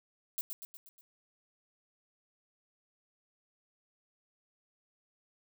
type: noise with echo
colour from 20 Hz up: violet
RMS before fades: -35 dBFS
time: 0.38-0.41 s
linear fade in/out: 0 ms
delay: 120 ms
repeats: 5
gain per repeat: -5 dB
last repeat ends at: 1.01 s
effects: none